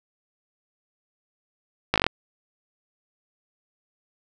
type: slowing click train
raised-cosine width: 0.3 ms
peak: -3 dBFS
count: 7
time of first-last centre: 1.94-2.066 s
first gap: 18 ms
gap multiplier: 1.06
effects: none